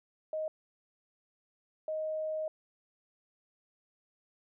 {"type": "tone bursts at uneven times", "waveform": "sine", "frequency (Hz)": 625, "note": "D#5", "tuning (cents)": 8, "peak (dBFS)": -32, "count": 2, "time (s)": [[0.33, 0.48], [1.88, 2.48]], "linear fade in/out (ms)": 2, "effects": []}